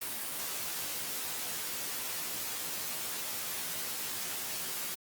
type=noise with comb filter; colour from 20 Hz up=white; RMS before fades=-37 dBFS; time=0.01-4.95 s; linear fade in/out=10 ms; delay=15 ms; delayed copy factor=-0.85; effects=high-pass 100 Hz 12 dB/octave + Opus 32 kbps